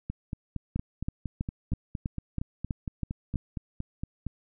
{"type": "two click trains", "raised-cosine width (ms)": 5, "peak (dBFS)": [-20, -17], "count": [19, 9], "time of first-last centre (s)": [[0.1, 4.267], [0.76, 3.357]], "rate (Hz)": [4.32, 3.08], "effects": []}